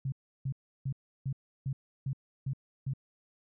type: tone bursts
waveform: sine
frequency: 134.7 Hz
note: C#3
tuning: 49 cents flat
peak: -30 dBFS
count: 8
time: 0.05-2.936 s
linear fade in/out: 5 ms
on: 72 ms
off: 330 ms
effects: none